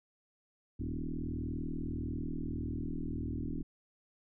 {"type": "tone with frequency modulation", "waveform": "sine", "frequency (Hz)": 119.5, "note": "A#2", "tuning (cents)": 43, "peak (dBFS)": -34, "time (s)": [0.79, 3.63], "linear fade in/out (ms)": 10, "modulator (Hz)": 40.1, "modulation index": 5, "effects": []}